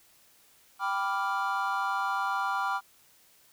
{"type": "chord", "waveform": "triangle", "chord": "G dominant seventh", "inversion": "none", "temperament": "equal", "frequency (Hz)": [784, 987.8, 1174.7, 1396.9], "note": ["G5", "B5", "D6", "F6"], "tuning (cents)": [0, 0, 0, 0], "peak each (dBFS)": -31, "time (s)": [0.79, 2.81], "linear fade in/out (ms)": 50, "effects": ["white hiss -61 dBFS RMS until 3.52 s"]}